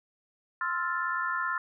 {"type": "chord", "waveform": "sine", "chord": "F major seventh", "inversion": "second", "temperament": "equal", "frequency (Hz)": [1046.5, 1318.5, 1396.9, 1760], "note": ["C6", "E6", "F6", "A6"], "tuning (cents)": [0, 0, 0, 0], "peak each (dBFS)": [-33, -35, -32, -34], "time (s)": [0.61, 1.58], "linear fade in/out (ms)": 2, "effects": []}